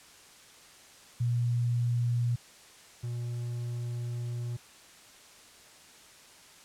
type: tone pair in turn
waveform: sine / triangle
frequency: 120 / 120 Hz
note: B2 / B2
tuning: -49 / -49 cents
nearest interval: unison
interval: 0 cents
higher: neither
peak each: -25 / -30 dBFS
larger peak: first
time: 1.2-2.36 / 3.03-4.57 s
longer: second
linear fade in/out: 10 ms
effects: white hiss -54 dBFS RMS until 6.64 s + low-pass 9000 Hz 12 dB/octave